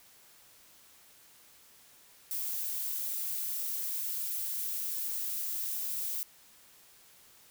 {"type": "noise", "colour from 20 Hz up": "violet", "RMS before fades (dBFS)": -35, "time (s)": [2.31, 6.23], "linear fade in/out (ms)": 0, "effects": ["white hiss -59 dBFS RMS until 7.5 s"]}